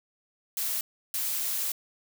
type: noise bursts at uneven times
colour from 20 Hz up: blue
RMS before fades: -30 dBFS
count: 2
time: 0.57-0.81 / 1.14-1.72 s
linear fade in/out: 2 ms
effects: none